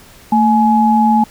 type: tone pair together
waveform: sine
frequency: 224 / 843 Hz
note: A3 / G#5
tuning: +31 / +26 cents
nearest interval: octave + major seventh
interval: 2295 cents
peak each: -11 dBFS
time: 0.32-1.24 s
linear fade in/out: 5 ms
effects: pink hiss -42 dBFS RMS until 1.3 s